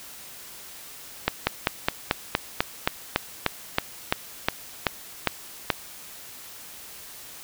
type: slowing click train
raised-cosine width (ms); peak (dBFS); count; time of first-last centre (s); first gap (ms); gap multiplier
0.3; -3; 16; 1.28-5.702; 190; 1.06
effects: white hiss -43 dBFS RMS until 7.43 s